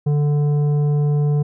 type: tone with tanh clipping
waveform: sine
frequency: 146.83 Hz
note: D3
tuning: in tune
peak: -16 dBFS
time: 0.06-1.43 s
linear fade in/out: 10 ms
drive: 9 dB
effects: none